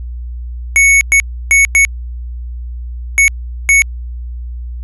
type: tone bursts at uneven times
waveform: square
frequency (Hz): 2217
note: C#7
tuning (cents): 0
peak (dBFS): -6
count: 6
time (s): 0.76-1.01 / 1.12-1.2 / 1.51-1.65 / 1.75-1.85 / 3.18-3.28 / 3.69-3.82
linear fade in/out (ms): 0
effects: added 60 Hz sine -21 dBFS peak until 4.83 s + resampled to 32000 Hz